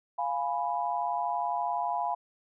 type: chord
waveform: sine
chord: F diminished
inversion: none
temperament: equal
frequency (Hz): 698.5 / 830.6 / 987.8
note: F5 / Ab5 / Cb6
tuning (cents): 0 / 0 / 0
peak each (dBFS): -32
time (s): 0.18-2.15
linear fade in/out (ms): 10
effects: none